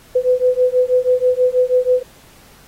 sine beating tone pair, 500 / 506.2 Hz, B4 / B4, +21 / +43 cents, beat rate 6.2 Hz, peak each -15 dBFS, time 0.15-2.03 s, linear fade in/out 10 ms, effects pink hiss -47 dBFS RMS until 2.67 s + AAC 48 kbps

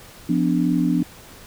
sine chord, B diminished, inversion second, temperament equal with one note detuned, 174.61 / 251.5 / 293.7 Hz, F3 / B3 / D4, 0 / +32 / 0 cents, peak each -21 dBFS, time 0.29-1.03 s, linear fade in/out 5 ms, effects pink hiss -44 dBFS RMS until 1.46 s

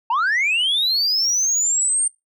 sine linear sweep, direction up, 876 to 8840 Hz, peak -14 dBFS, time 0.1-2.08 s, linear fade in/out 5 ms, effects noise-tail reverb RT60 0.2 s tail -26 dB re dry + tanh soft clip ceiling -15 dBFS

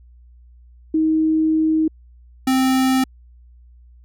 sine / square tone pair in turn, 315.8 / 261.5 Hz, D#4 / C4, +26 / -1 cents, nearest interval minor third, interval 327 cents, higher first, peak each -14 / -15 dBFS, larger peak first, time 0.94-1.88 / 2.47-3.04 s, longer first, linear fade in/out 5 ms, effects added 60 Hz sine -44 dBFS peak until 4.04 s

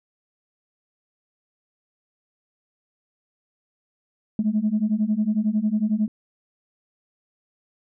sine beating tone pair, 207.7 / 218.7 Hz, G#3 / A3, 0 / -10 cents, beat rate 11 Hz, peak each -22 / -21 dBFS, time 4.39-6.08 s, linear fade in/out 2 ms, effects tanh soft clip ceiling -13 dBFS

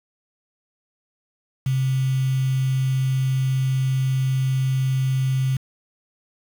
sine tone with quantisation, 131.9 Hz, C3, 14 cents sharp, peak -18 dBFS, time 1.66-5.57 s, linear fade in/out 5 ms, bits 6, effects none

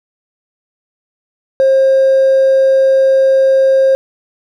triangle tone with hard clipping, 534 Hz, C5, 35 cents sharp, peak -6 dBFS, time 1.6-3.95 s, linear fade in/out 0 ms, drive 2 dB, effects none

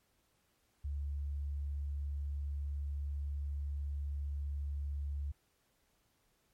sine tone, 71.4 Hz, D2, 48 cents flat, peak -35 dBFS, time 0.84-5.32 s, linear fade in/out 10 ms, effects pink hiss -75 dBFS RMS until 6.53 s + MP3 64 kbps

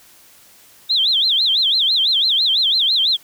sine tone with vibrato, 3600 Hz, A7, 39 cents sharp, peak -13 dBFS, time 0.89-3.17 s, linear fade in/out 20 ms, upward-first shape sine, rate 6 Hz, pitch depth 260 cents each way, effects white hiss -48 dBFS RMS until 3.23 s

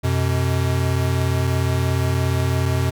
square tone pair together, 89.8 / 126.9 Hz, F2 / B2, +49 / +47 cents, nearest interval tritone, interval 598 cents, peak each -21 dBFS, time 0.03-2.91 s, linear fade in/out 20 ms, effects none

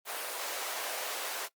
pink high-pass noise, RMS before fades -37 dBFS, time 0.05-1.49 s, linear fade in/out 50 ms, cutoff 490 Hz, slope 24 dB/octave, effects noise-tail reverb RT60 0.1 s tail -19 dB re dry + Opus 32 kbps

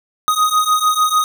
square beating tone pair, 1244.5 / 1251.2 Hz, D#6 / D#6, 0 / +9 cents, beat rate 6.7 Hz, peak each -17 / -16 dBFS, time 0.28-1.24 s, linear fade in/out 0 ms, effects none

